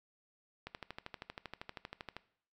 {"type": "click train", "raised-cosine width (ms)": 0.3, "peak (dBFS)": -26, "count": 20, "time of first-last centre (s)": [0.67, 2.166], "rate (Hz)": 12.7, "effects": ["noise-tail reverb RT60 0.6 s tail -18 dB re dry", "MP3 96 kbps"]}